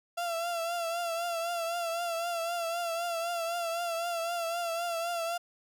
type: tone with vibrato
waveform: 35% pulse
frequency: 679 Hz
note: F5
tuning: 49 cents flat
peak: -29 dBFS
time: 0.17-5.38 s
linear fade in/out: 10 ms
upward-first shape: triangle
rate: 3.9 Hz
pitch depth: 58 cents each way
effects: none